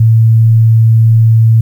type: tone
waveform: sine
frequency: 112.7 Hz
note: A2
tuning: 42 cents sharp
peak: -3 dBFS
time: 0-1.61 s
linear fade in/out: 5 ms
effects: 7-bit